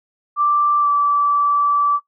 sine tone with pitch glide, 1174.7 to 1158.5 Hz, D6 to D6, 0 to -24 cents, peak -13 dBFS, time 0.36-2 s, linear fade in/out 50 ms, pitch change -24 cents, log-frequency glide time 0.8-0.88 s, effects noise-tail reverb RT60 0.1 s tail -17 dB re dry

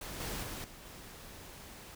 pink noise with level steps, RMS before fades -43 / -39 / -42 / -52 / -50 dBFS, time 0.01-1.95 s, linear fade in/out 5 ms, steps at 0.2 / 0.43 / 0.64 / 0.85 s, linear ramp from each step 2 ms, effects none

